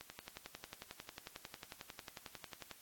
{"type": "click train", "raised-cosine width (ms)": 0.2, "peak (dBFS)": -29, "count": 31, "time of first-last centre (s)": [0.01, 2.713], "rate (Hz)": 11.1, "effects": ["white hiss -61 dBFS RMS until 2.81 s", "AAC 64 kbps"]}